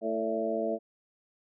harmonic tone with a mistuned harmonic, 111.1 Hz, A2, 17 cents sharp, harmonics 2 / 3 / 4 / 5 / 6, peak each -36 / -36 / -34 / -34 / -32 dBFS, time 0.01-0.79 s, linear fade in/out 50 ms, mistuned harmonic 5, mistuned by +50 cents, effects none

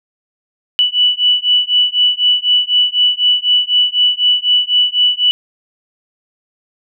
sine beating tone pair, 2960 / 2964 Hz, F#7 / F#7, 0 / +2 cents, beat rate 4 Hz, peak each -13 dBFS, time 0.79-5.31 s, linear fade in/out 0 ms, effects none

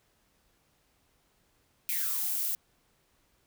violet noise with high-pass filter sweep, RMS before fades -31 dBFS, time 1.89-2.55 s, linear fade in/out 0 ms, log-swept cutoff 2400 to 300 Hz, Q 8.3, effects pink hiss -70 dBFS RMS until 3.46 s

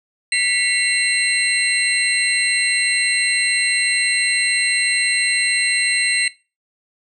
sine tone cluster, 1975 / 2184 / 2731 / 4097 / 8420 Hz, B6 / C#7 / F7 / C8 / C9, 0 / -26 / -39 / -37 / +10 cents, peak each -22 dBFS, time 0.32-6.28 s, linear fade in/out 2 ms, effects noise-tail reverb RT60 0.3 s tail -20 dB re dry

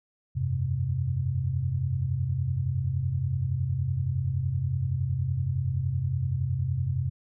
sine chord, F suspended second, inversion none, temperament equal, 87.31 / 98 / 130.81 Hz, F2 / G2 / C3, 0 / 0 / 0 cents, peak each -31 / -31 / -27 dBFS, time 0.35-7.1 s, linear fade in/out 20 ms, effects none

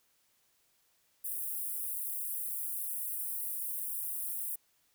white high-pass noise, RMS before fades -37 dBFS, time 1.24-4.56 s, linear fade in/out 10 ms, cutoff 9300 Hz, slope 48 dB/octave, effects white hiss -72 dBFS RMS until 4.94 s

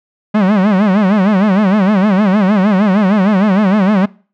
45% pulse tone with vibrato, 199.6 Hz, G3, 32 cents sharp, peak -8 dBFS, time 0.34-4.06 s, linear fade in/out 10 ms, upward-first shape sine, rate 6.5 Hz, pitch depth 150 cents each way, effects noise-tail reverb RT60 0.4 s tail -23 dB re dry + low-pass 2000 Hz 12 dB/octave

